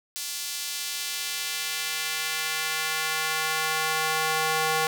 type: tone with high-pass filter sweep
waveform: square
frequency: 157.6 Hz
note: D#3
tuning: 23 cents sharp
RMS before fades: -28 dBFS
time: 0.16-4.87 s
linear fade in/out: 0 ms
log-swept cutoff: 4800 to 720 Hz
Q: 0.83
effects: none